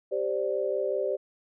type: chord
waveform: sine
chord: G suspended fourth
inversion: none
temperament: just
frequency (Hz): 392 / 522.7 / 588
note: G4 / C5 / D5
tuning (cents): 0 / -2 / +2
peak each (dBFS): -30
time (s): 0.11-1.17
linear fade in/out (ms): 20
effects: none